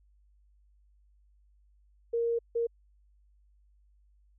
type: tone bursts at uneven times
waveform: sine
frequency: 466.2 Hz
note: A#4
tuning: in tune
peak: -26 dBFS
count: 2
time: 2.13-2.39 / 2.55-2.67 s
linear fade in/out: 10 ms
effects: added 50 Hz sine -61 dBFS peak until 4.38 s